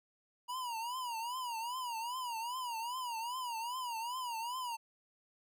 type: tone with vibrato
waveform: square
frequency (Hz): 961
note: B5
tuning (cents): -48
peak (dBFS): -38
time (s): 0.48-4.77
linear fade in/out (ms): 20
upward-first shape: triangle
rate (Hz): 2.5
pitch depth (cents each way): 150
effects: none